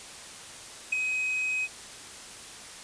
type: tone with ADSR envelope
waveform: triangle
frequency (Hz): 2527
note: D#7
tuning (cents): +26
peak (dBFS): -18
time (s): 0.92-1.68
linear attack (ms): 10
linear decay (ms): 5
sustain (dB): -7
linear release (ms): 41
effects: white hiss -44 dBFS RMS until 2.83 s + resampled to 22050 Hz

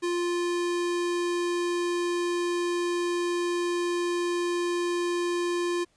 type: tone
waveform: square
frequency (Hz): 349.2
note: F4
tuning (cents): 0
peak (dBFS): -26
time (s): 0.02-5.85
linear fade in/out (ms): 20
effects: pink hiss -67 dBFS RMS until 5.96 s + resampled to 22050 Hz

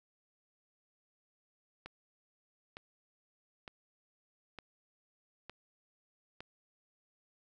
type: click train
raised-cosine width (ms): 0.3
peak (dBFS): -29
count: 6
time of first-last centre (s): 1.86-6.405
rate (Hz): 1.1
effects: none

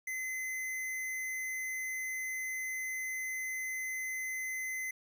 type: tone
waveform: square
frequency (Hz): 2045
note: C7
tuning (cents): -40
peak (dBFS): -36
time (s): 0.07-4.91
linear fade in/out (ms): 5
effects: none

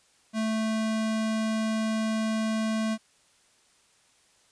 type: tone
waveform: square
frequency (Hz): 220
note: A3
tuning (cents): 0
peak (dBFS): -26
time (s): 0.33-2.98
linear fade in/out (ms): 50
effects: white hiss -63 dBFS RMS until 4.51 s + resampled to 22050 Hz

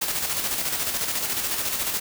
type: noise with tremolo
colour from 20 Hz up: white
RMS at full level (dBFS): -25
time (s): 0.01-2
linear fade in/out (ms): 10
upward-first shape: square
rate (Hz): 14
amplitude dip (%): 40
effects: none

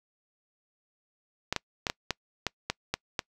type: clicks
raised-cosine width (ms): 0.2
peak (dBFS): -10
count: 9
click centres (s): 1.526 / 1.563 / 1.868 / 1.899 / 2.107 / 2.467 / 2.7 / 2.94 / 3.192
effects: noise-tail reverb RT60 0.1 s tail -26 dB re dry

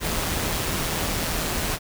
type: noise with amplitude modulation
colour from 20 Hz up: pink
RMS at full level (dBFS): -24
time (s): 0-1.79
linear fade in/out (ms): 50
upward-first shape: sine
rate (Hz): 163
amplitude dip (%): 40
effects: none

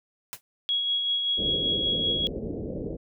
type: noise with exponential decay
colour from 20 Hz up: white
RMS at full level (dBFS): -32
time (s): 0.33-0.41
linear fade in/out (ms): 0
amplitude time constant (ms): 17
type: tone with tremolo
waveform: sine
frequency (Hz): 3322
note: G#7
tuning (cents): 0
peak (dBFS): -22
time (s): 0.69-2.27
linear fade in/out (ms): 0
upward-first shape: sine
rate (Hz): 5.2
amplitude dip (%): 35
type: low-pass noise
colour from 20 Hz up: white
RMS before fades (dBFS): -33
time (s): 1.37-2.97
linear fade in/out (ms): 20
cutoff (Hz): 530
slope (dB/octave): 48
effects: none

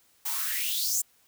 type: noise with high-pass filter sweep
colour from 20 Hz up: blue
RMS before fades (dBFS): -29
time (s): 0.25-1.02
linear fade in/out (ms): 10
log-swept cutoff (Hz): 770 to 7700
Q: 5.7
effects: white hiss -64 dBFS RMS until 1.27 s

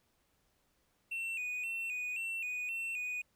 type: tone with vibrato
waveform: triangle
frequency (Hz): 2586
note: E7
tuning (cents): -34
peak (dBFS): -34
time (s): 1.11-3.22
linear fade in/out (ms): 10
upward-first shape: square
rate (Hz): 1.9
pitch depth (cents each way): 75
effects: pink hiss -75 dBFS RMS until 3.35 s

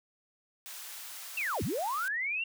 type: high-pass noise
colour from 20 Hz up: white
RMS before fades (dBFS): -44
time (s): 0.66-2.08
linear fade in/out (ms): 0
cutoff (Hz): 800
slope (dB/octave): 12
type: linear two-way sweep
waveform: sine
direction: down then up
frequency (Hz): 2800 to 69.3 to 2800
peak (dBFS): -30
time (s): 1.37-2.44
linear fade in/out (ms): 5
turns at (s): 1.63
effects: none

